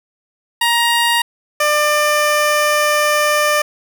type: tone pair in turn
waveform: 15% pulse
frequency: 941 / 596.9 Hz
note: A#5 / D5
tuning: +16 / +28 cents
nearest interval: minor sixth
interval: 788 cents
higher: first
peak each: -6 dBFS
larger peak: neither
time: 0.61-1.22 / 1.6-3.62 s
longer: second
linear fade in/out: 5 ms
effects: none